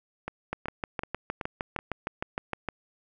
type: two click trains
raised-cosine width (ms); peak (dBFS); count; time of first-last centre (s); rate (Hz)
0.5; -18 / -15; 5 / 15; 0.28-1.789 / 0.53-2.687; 2.65 / 6.49
effects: none